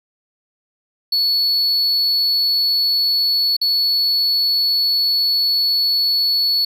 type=tone with dropouts; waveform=triangle; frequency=4414 Hz; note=C#8; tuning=8 cents flat; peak=-13 dBFS; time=1.12-6.65 s; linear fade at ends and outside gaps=5 ms; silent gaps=3.567-3.613 s; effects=none